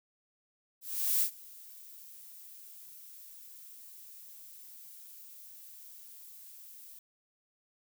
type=noise with ADSR envelope; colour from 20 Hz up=violet; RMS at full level=-27 dBFS; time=0.81-6.99 s; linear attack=400 ms; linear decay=94 ms; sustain=-24 dB; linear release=3 ms; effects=none